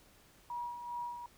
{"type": "tone with tremolo", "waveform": "sine", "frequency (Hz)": 960, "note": "B5", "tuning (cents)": -49, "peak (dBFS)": -36, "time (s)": [0.5, 1.26], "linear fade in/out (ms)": 2, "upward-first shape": "sine", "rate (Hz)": 2.5, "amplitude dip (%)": 55, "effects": ["pink hiss -63 dBFS RMS until 1.37 s"]}